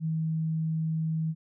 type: tone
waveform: sine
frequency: 159.9 Hz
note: D#3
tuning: 48 cents sharp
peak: -26 dBFS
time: 0-1.35 s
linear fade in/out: 50 ms
effects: none